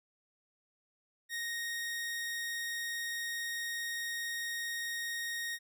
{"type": "tone", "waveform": "sawtooth", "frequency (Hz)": 1864.7, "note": "A#6", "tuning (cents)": 0, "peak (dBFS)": -32, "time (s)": [1.29, 5.59], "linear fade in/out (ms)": 50, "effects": []}